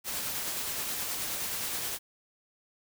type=noise with tremolo; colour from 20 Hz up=white; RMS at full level=-33 dBFS; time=0.04-1.99 s; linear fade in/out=50 ms; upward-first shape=sine; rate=9.5 Hz; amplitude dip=25%; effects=none